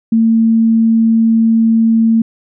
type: tone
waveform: sine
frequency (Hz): 225.8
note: A3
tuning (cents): +45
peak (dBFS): -7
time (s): 0.12-2.22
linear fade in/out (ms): 5
effects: none